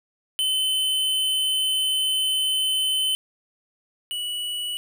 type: tone pair in turn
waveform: square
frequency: 3049 / 2943 Hz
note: G7 / F#7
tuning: -49 / -10 cents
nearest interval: minor second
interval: 61 cents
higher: first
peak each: -21 / -27 dBFS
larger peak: first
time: 0.39-3.15 / 4.11-4.77 s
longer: first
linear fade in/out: 0 ms
effects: 9-bit